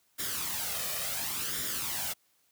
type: noise with flanger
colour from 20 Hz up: white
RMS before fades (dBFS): -34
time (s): 0.18-2.14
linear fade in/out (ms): 20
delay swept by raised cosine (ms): 0.56 to 1.66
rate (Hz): 0.7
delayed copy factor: +0.6
effects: white hiss -70 dBFS RMS until 2.51 s + high-pass 60 Hz 12 dB/octave